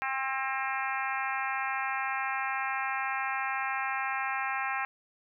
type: harmonic tone with a mistuned harmonic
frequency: 266 Hz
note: C4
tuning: 29 cents sharp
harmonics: 3 / 4 / 5 / 6 / 7 / 8 / 9 / 10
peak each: -35 / -36 / -38 / -37 / -38 / -41 / -39 / -43 dBFS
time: 0.02-4.85 s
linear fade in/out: 0 ms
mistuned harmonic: 6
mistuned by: +15 cents
effects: none